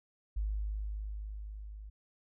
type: tone with level ramp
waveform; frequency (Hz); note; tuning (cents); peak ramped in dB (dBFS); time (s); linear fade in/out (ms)
sine; 51.91; G#1; 0; -30 to -44; 0.36-1.9; 10
effects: none